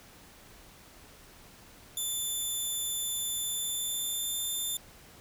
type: tone with pitch glide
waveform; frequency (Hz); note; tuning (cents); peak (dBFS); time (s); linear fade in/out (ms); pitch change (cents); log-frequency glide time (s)
10% pulse; 3520 to 3555; A7 to A7; 0 to +17; -24; 1.97-4.77; 2; +17; 3.38-4.36
effects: pink hiss -54 dBFS RMS until 5.2 s